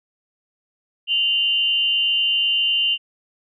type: tone pair together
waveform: sine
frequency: 2803 / 3051 Hz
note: F7 / G7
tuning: +6 / -48 cents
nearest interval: minor second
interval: 146 cents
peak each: -18 / -21 dBFS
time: 1.07-2.98 s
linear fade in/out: 50 ms
effects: none